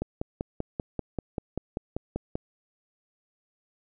click train, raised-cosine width 2 ms, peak -16 dBFS, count 13, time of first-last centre 0.02-2.355 s, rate 5.14 Hz, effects none

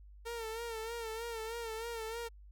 sawtooth tone with vibrato, 455.4 Hz, A#4, 40 cents flat, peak -35 dBFS, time 0.25-2.29 s, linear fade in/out 20 ms, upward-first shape sine, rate 3.2 Hz, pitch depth 60 cents each way, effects added 50 Hz sine -52 dBFS peak until 2.51 s

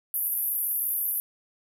pink band-pass noise, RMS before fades -28 dBFS, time 0.14-1.2 s, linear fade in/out 0 ms, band 11000 to 14000 Hz, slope 96 dB/octave, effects none

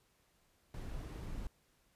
brown noise, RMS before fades -43 dBFS, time 0.74-1.47 s, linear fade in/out 2 ms, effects pink hiss -73 dBFS RMS until 1.95 s + resampled to 32000 Hz

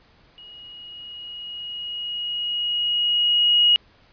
sine tone with level ramp, 2891 Hz, F#7, 41 cents flat, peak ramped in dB -41 to -12 dBFS, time 0.38-3.76 s, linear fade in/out 0 ms, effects pink hiss -56 dBFS RMS until 4.12 s + resampled to 11025 Hz

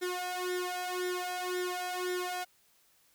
sawtooth tone with flanger, 361.6 Hz, F#4, 40 cents flat, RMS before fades -35 dBFS, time 0.01-2.45 s, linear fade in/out 20 ms, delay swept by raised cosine 0.54 to 1.54 ms, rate 1.9 Hz, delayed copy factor +0.9, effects white hiss -67 dBFS RMS until 3.14 s

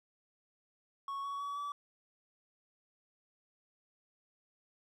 triangle tone with pitch steps, 1107 / 1121.2 / 1135.5 / 1150 Hz, C#6 / C#6 / C#6 / D6, -3 / +19 / +41 / -37 cents, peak -35 dBFS, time 1.08-1.72 s, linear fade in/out 2 ms, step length 160 ms, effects none

